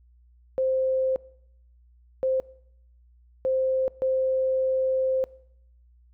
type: tone bursts at uneven times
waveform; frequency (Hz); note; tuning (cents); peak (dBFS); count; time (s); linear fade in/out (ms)
sine; 523.3; C5; 0; -21; 4; 0.58-1.16 / 2.23-2.4 / 3.45-3.88 / 4.02-5.24; 0
effects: noise-tail reverb RT60 0.7 s tail -22 dB re dry + added 60 Hz sine -54 dBFS peak until 6.13 s